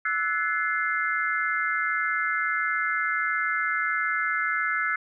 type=chord; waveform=sine; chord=F# half-diminished seventh; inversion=third; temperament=equal with one note detuned; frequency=1318.5 / 1480 / 1716.8 / 2093 Hz; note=E6 / F#6 / A6 / C7; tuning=0 / 0 / -43 / 0 cents; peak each=-29 dBFS; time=0.05-4.96 s; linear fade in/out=5 ms; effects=none